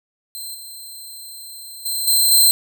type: tone with level steps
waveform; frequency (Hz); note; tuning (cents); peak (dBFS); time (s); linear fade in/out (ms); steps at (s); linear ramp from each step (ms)
10% pulse; 4119; C8; -28; -22 / -27 / -14 / -6 / -3; 0.35-2.51; 0; 0.54 / 1.85 / 2.07 / 2.31; 10
effects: none